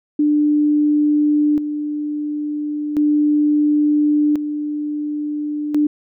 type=tone with tremolo; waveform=sine; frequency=297.4 Hz; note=D4; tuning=22 cents sharp; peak=-12 dBFS; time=0.19-5.87 s; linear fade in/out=5 ms; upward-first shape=square; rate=0.36 Hz; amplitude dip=60%; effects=none